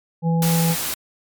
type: harmonic tone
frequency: 165.8 Hz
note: E3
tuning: 10 cents sharp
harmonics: 1 / 3 / 5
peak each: -16 / -28 / -29 dBFS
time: 0.22-0.76 s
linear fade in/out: 50 ms
type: noise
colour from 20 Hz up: white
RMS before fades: -25 dBFS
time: 0.42-0.94 s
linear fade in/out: 2 ms
effects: MP3 96 kbps